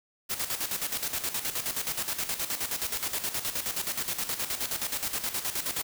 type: noise with tremolo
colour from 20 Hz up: white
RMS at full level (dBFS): -30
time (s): 0.29-5.83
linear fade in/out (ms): 20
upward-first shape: square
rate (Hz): 9.5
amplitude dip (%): 65
effects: none